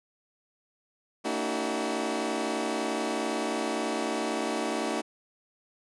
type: tone cluster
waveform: 20% pulse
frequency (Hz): 227.7 / 288 / 319.6 / 377.4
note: A#3 / D4 / D#4 / F#4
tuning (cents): -40 / -34 / +47 / +34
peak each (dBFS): -29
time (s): 1.24-5.02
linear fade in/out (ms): 20
effects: resampled to 24000 Hz